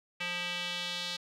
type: tone with band-pass filter sweep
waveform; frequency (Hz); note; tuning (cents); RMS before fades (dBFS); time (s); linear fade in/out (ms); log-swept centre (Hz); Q
square; 176.7; F3; +21; -36; 0.2-1.17; 10; 2600 to 3900; 2.7
effects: none